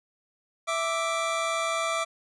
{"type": "tone pair together", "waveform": "25% pulse", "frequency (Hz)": [659, 1174.2], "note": ["E5", "D6"], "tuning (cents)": [-1, -1], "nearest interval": "minor seventh", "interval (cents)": 1000, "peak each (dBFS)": -25, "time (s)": [0.67, 2.05], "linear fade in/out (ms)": 20, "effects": ["resampled to 24000 Hz"]}